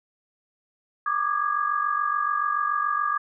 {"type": "tone cluster", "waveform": "sine", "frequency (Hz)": [1163, 1210, 1655], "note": ["D6", "D#6", "G#6"], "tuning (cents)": [-17, -49, -6], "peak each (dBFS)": [-26, -25, -30], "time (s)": [1.06, 3.18], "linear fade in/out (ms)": 5, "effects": []}